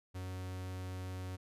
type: tone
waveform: 45% pulse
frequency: 92.5 Hz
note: F#2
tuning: in tune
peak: -40 dBFS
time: 0.14-1.37 s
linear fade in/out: 20 ms
effects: resampled to 32000 Hz